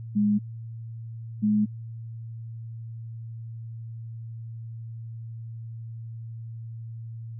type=tone pair in turn; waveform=sine; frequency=207.7 / 211 Hz; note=G#3 / G#3; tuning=0 / +28 cents; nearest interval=unison; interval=28 cents; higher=second; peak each=-19 dBFS; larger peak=neither; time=0.15-0.39 / 1.42-1.66 s; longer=neither; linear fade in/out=20 ms; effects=added 114 Hz sine -35 dBFS peak until 7.39 s